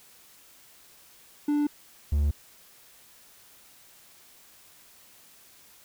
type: tone pair in turn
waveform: triangle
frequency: 293.7 / 73.04 Hz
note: D4 / D2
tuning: 0 / -9 cents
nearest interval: 2 octaves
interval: 2409 cents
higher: first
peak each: -20 / -19 dBFS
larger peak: second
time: 1.48-1.67 / 2.12-2.31 s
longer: neither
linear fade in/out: 5 ms
effects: white hiss -55 dBFS RMS until 5.84 s